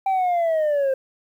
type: linear sweep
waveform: sine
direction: down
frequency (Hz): 783 to 523.3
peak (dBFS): -15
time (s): 0.06-0.94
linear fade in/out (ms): 5
effects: tanh soft clip ceiling -17 dBFS + 9-bit